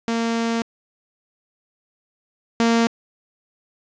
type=tone pair in turn; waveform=sawtooth; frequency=230 / 230.8 Hz; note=A#3 / A#3; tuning=-23 / -17 cents; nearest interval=unison; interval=6 cents; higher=second; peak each=-16 / -11 dBFS; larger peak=second; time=0.08-0.62 / 2.6-2.87 s; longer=first; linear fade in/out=0 ms; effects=resampled to 16000 Hz + 8-bit